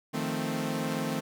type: chord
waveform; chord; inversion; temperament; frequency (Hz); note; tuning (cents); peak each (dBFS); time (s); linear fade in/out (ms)
sawtooth; F dominant seventh; third; equal; 155.56 / 174.61 / 220 / 261.6; Eb3 / F3 / A3 / C4; 0 / 0 / 0 / 0; -31 / -35 / -30 / -30; 0.13-1.21; 20
effects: none